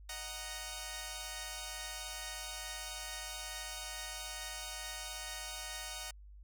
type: chord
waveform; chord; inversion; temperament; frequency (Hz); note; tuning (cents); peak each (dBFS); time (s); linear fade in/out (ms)
5% pulse; D# minor; none; equal with one note detuned; 622.3 / 742.1 / 932.3; D#5 / F#5 / A#5; 0 / +5 / 0; -36 / -33 / -35; 0.09-6.11; 5
effects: added 50 Hz sine -51 dBFS peak until 6.43 s